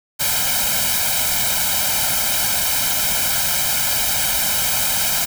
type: noise with comb filter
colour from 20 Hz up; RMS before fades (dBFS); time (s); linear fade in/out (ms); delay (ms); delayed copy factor
white; -19; 0.19-5.26; 20; 1.3; +0.95
effects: none